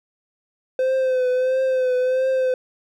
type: tone with vibrato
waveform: triangle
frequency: 514 Hz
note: C5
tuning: 31 cents flat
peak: -15 dBFS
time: 0.79-2.54 s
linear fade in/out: 2 ms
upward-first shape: triangle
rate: 1.5 Hz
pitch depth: 45 cents each way
effects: none